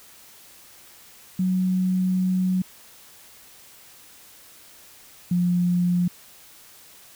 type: tone pair in turn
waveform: sine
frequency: 185 / 177.08 Hz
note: F#3 / F3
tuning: 0 / +24 cents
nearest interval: minor second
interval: 76 cents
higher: first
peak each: -19 / -18 dBFS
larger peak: second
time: 1.39-2.62 / 5.31-6.08 s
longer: first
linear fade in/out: 5 ms
effects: white hiss -49 dBFS RMS until 7.15 s